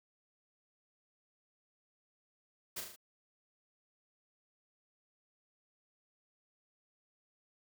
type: noise with echo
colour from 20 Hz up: white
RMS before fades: -40 dBFS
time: 2.76-2.81 s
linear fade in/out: 10 ms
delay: 38 ms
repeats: 4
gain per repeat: -4 dB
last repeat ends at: 2.962 s
effects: none